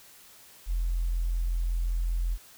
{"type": "tone", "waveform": "sine", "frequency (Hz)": 42.68, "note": "F1", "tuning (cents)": -39, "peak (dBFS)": -24, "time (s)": [0.66, 2.38], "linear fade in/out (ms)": 50, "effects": ["tanh soft clip ceiling -20 dBFS", "white hiss -53 dBFS RMS until 2.57 s"]}